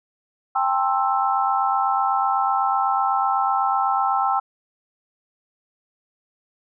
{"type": "chord", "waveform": "sine", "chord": "A minor seventh", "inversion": "third", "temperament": "just", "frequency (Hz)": [792, 880, 1056, 1320], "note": ["G5", "A5", "C6", "E6"], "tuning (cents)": [18, 0, 16, 2], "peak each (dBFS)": [-21, -27, -25, -23], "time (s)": [0.55, 4.4], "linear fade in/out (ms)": 10, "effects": []}